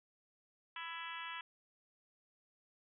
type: harmonic tone with a mistuned harmonic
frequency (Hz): 331.4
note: E4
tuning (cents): +9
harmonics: 3 / 4 / 5 / 6 / 7 / 8 / 9 / 10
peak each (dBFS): -48 / -50 / -50 / -51 / -54 / -51 / -53 / -53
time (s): 0.76-1.41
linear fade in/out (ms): 2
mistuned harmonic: 5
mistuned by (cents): +17
effects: none